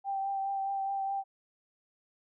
sine tone with vibrato, 784 Hz, G5, in tune, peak -30 dBFS, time 0.04-1.24 s, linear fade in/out 50 ms, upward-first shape triangle, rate 4.8 Hz, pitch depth 21 cents each way, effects none

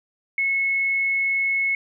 sine tone, 2189 Hz, C#7, 22 cents flat, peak -19 dBFS, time 0.38-1.75 s, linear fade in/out 2 ms, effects none

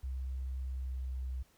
sine tone with pitch glide, 65 to 64.22 Hz, C2 to C2, -11 to -32 cents, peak -35 dBFS, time 0.03-1.43 s, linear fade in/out 10 ms, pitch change -21 cents, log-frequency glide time 0.68-1.13 s, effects pink hiss -68 dBFS RMS until 1.57 s

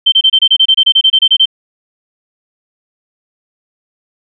sine tone bursts, 3115 Hz, G7, 12 cents flat, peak -4 dBFS, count 16, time 0.06-1.457 s, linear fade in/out 10 ms, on 62 ms, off 27 ms, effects none

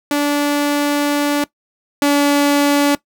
sawtooth tone pair in turn, 290 / 286.8 Hz, D4 / D4, -22 / -41 cents, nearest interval unison, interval 19 cents, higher first, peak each -10 / -7 dBFS, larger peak second, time 0.11-1.44 / 2.02-2.95 s, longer first, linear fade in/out 2 ms, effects noise-tail reverb RT60 0.1 s tail -19 dB re dry

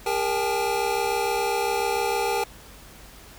square tone cluster, 404 / 469.9 / 793 / 860 Hz, G#4 / A#4 / G5 / A5, -48 / +14 / +20 / -40 cents, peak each -29 dBFS, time 0.06-2.44 s, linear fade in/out 5 ms, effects added 50 Hz sine -50 dBFS peak until 3.38 s + pink hiss -47 dBFS RMS until 3.38 s

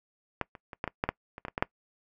clicks, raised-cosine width 0.5 ms, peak -13 / -29 / -26 / -15 / -17 / -11 / -11 / -26 / -20 / -21 / -16 / -8 dBFS, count 12, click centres 0.413 / 0.552 / 0.732 / 0.841 / 0.877 / 1.039 / 1.09 / 1.381 / 1.451 / 1.483 / 1.579 / 1.625 s, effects noise-tail reverb RT60 0.1 s tail -23 dB re dry

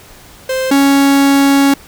45% pulse tone pair in turn, 522 / 277.6 Hz, C5 / C#4, -4 / +3 cents, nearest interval major seventh, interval 1093 cents, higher first, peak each -14 / -7 dBFS, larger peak second, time 0.49-0.71 / 0.71-1.74 s, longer second, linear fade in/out 5 ms, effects pink hiss -39 dBFS RMS until 1.87 s

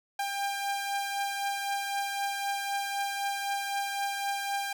sawtooth beating tone pair, 797 / 800.9 Hz, G5 / G5, +28 / +37 cents, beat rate 3.9 Hz, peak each -27 / -34 dBFS, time 0.19-4.73 s, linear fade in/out 5 ms, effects none

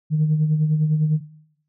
sine tone with tremolo, 154 Hz, D#3, 17 cents flat, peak -12 dBFS, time 0.1-1.21 s, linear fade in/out 50 ms, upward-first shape sine, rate 9.9 Hz, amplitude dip 50%, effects noise-tail reverb RT60 0.7 s tail -17 dB re dry + tanh soft clip ceiling -11 dBFS

